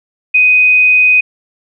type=tone; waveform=sine; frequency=2500 Hz; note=D#7; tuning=8 cents sharp; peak=-5 dBFS; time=0.34-1.21 s; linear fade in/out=10 ms; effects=none